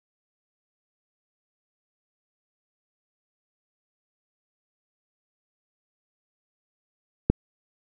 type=click; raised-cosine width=3 ms; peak=-4 dBFS; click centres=7.3 s; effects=none